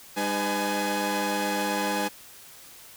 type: tone cluster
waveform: sawtooth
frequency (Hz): 201.7 / 306.2 / 505 / 838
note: G3 / D#4 / B4 / G#5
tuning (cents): +50 / -28 / +39 / +15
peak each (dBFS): -28 / -28 / -28 / -25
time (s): 0.16-2.09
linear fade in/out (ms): 20
effects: white hiss -48 dBFS RMS until 2.96 s